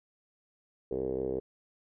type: tone with low-pass filter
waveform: 5% pulse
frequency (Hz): 65.41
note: C2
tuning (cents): 0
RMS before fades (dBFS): -33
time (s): 0.91-1.4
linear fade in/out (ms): 5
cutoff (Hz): 430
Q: 6.4
effects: none